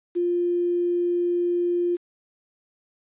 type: tone with quantisation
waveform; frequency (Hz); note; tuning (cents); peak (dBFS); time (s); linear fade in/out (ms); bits
sine; 350; F4; +4; -20; 0.15-1.97; 20; 8
effects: resampled to 8000 Hz